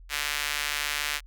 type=tone with high-pass filter; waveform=sawtooth; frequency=146.83 Hz; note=D3; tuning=in tune; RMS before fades=-30 dBFS; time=0.09-1.21 s; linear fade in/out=50 ms; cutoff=2000 Hz; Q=1.2; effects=added 42 Hz sine -45 dBFS peak until 1.26 s